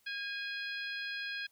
harmonic tone with a mistuned harmonic, 830.6 Hz, G#5, in tune, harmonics 2 / 3 / 4 / 5 / 6, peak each -39 / -43 / -45 / -47 / -49 dBFS, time 0.06-1.47 s, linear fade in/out 10 ms, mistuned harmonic 2, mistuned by -38 cents, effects white hiss -71 dBFS RMS until 1.51 s

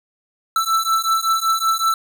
square beating tone pair, 1324 / 1329.3 Hz, E6 / E6, +7 / +14 cents, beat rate 5.3 Hz, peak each -20 / -20 dBFS, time 0.56-1.94 s, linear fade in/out 2 ms, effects none

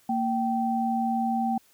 sine tone pair together, 230.9 / 776 Hz, A#3 / G5, -16 / -18 cents, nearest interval octave + major sixth, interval 2098 cents, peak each -26 dBFS, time 0.09-1.58 s, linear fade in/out 5 ms, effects white hiss -61 dBFS RMS until 1.73 s

